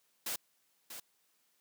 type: noise with echo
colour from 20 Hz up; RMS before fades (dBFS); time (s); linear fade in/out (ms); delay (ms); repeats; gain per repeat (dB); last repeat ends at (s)
white; -37; 0.26-0.36; 5; 640; 1; -9; 1
effects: white hiss -74 dBFS RMS until 1.6 s + high-pass 150 Hz 12 dB/octave